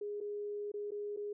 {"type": "tone with dropouts", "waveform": "sine", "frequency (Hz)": 412.9, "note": "G#4", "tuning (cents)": -10, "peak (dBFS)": -37, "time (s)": [0.01, 1.33], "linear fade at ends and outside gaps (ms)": 5, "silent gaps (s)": [[0.204, 0.21], [0.718, 0.739], [0.908, 0.917], [1.164, 1.171]], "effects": []}